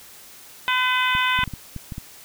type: harmonic tone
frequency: 506 Hz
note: B4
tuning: 42 cents sharp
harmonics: 2 / 3 / 4 / 5 / 6 / 7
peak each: -23 / -24 / -26 / -26 / -28 / -29 dBFS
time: 0.68-1.44 s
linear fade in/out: 0 ms
type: clicks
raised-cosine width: 5 ms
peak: -19 dBFS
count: 8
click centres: 1.151 / 1.39 / 1.434 / 1.477 / 1.537 / 1.763 / 1.922 / 1.981 s
effects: white hiss -45 dBFS RMS until 2.24 s